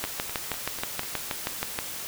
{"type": "two click trains", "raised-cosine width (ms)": 0.3, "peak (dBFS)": [-11, -19], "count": [12, 5], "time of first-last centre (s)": [[0.04, 1.789], [0.05, 1.033]], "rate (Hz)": [6.29, 4.07], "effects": ["white hiss -36 dBFS RMS until 2.07 s"]}